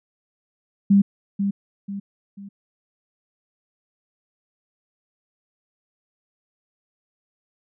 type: tone with echo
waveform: sine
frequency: 199.1 Hz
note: G3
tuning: 27 cents sharp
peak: -11 dBFS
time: 0.9-1.02 s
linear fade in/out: 10 ms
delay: 490 ms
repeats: 3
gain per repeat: -8 dB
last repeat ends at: 2.49 s
effects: none